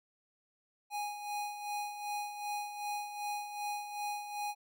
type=tone with tremolo; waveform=square; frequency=827 Hz; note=G#5; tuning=8 cents flat; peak=-35 dBFS; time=0.9-4.55 s; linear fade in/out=50 ms; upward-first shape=sine; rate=2.6 Hz; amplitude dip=60%; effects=none